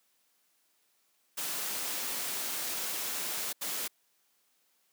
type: noise bursts at uneven times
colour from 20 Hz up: white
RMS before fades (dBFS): -35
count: 2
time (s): 1.37-3.53 / 3.61-3.88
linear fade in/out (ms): 10
effects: white hiss -72 dBFS RMS until 4.92 s + high-pass 200 Hz 12 dB/octave